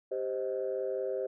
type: chord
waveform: sine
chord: C minor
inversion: second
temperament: just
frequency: 392.4 / 523.3 / 627.9 Hz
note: G4 / C5 / Eb5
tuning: +2 / 0 / +16 cents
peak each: -34 / -33 / -38 dBFS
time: 0.11-1.27 s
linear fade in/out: 10 ms
effects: tanh soft clip ceiling -23 dBFS